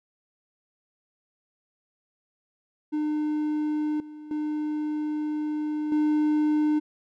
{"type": "tone with level steps", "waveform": "triangle", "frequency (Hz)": 302.6, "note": "D#4", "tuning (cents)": -48, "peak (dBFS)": [-22, -37, -24, -18], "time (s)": [2.92, 6.8], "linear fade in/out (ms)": 20, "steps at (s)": [4, 4.31, 5.92], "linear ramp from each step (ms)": 2, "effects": []}